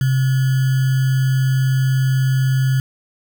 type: tone with sample-and-hold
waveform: sine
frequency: 131.9 Hz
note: C3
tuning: 14 cents sharp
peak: -13 dBFS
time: 0.01-2.8 s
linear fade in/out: 2 ms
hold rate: 1575 Hz
effects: none